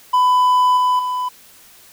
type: tone with level steps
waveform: triangle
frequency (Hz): 1000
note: B5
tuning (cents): +21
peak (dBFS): -9 / -11 / -17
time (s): 0.13-1.29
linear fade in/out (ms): 10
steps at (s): 0.77 / 0.99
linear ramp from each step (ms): 2
effects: white hiss -46 dBFS RMS until 1.92 s